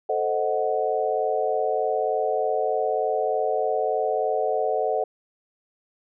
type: chord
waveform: sine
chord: A diminished seventh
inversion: none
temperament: equal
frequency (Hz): 440 / 523.3 / 622.3 / 740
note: A4 / C5 / Eb5 / Gb5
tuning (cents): 0 / 0 / 0 / 0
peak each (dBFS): -26 / -28 / -27 / -26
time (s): 0.09-5.04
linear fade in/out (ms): 5
effects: none